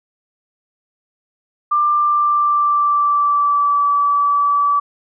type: tone with pitch glide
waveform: sine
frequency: 1188 to 1151.5 Hz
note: D6 to D6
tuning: +20 to -34 cents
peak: -12 dBFS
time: 1.71-4.8 s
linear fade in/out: 10 ms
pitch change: -54 cents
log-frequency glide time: 1.93-3.88 s
effects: none